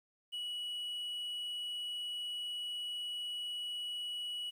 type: tone with quantisation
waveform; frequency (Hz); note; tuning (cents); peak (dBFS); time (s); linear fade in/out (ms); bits
triangle; 2931; F#7; -17; -36; 0.32-4.51; 20; 11
effects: none